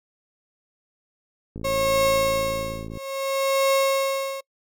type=click train; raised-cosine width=3 ms; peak=-22 dBFS; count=79; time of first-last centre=1.56-2.973 s; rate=55.2 Hz
type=tone with tremolo; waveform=35% pulse; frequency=543 Hz; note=C#5; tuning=36 cents flat; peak=-15 dBFS; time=1.64-4.41 s; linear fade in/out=10 ms; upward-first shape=triangle; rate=0.6 Hz; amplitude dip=100%
effects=noise-tail reverb RT60 0.1 s tail -26 dB re dry